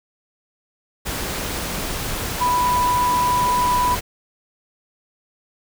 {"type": "tone in noise", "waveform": "sine", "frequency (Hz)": 987.8, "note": "B5", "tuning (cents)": 0, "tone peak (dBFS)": -16, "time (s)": [2.4, 3.96], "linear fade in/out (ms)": 20, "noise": "pink", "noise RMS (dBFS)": -26, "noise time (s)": [1.05, 4.01], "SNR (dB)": 7, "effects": []}